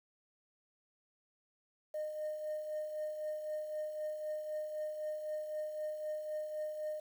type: tone with tremolo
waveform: sine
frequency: 612 Hz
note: D#5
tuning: 29 cents flat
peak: -33 dBFS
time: 1.94-7 s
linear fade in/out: 5 ms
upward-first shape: triangle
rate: 3.9 Hz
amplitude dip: 60%
effects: tanh soft clip ceiling -33 dBFS + 10-bit